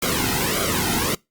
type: noise with flanger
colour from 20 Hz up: pink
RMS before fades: -22 dBFS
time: 0.02-1.15 s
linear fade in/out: 5 ms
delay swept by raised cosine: 1.1 to 1.8 ms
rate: 1.7 Hz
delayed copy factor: -0.9
effects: noise-tail reverb RT60 0.2 s tail -24 dB re dry + Opus 48 kbps